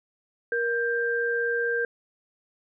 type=tone pair together; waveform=sine; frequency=470.9 / 1583.9 Hz; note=A#4 / G6; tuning=+18 / +17 cents; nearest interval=octave + major sixth; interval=2099 cents; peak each=-26 / -26 dBFS; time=0.52-1.85 s; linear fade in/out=2 ms; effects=none